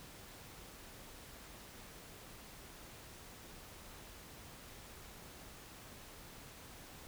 silence, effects pink hiss -54 dBFS RMS until 7.07 s

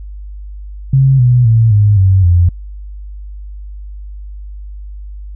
sine tone with pitch steps, 134.5 / 123.34 / 113.1 / 103.71 / 95.11 / 87.21 Hz, C3 / B2 / A2 / G#2 / F#2 / F2, +48 / -2 / +48 / -2 / +48 / -2 cents, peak -5 dBFS, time 0.93-2.49 s, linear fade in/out 5 ms, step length 260 ms, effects added 50 Hz sine -25 dBFS peak until 5.35 s

